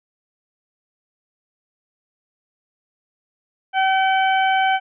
harmonic tone, 765 Hz, G5, 42 cents flat, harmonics 1 / 2 / 3 / 4, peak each -16 / -22 / -26 / -28 dBFS, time 3.73-4.8 s, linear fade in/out 50 ms, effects none

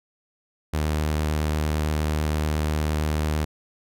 sawtooth tone with vibrato, 76.5 Hz, D#2, 29 cents flat, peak -18 dBFS, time 0.73-3.45 s, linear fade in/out 10 ms, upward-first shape sine, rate 8.8 Hz, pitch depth 11 cents each way, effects none

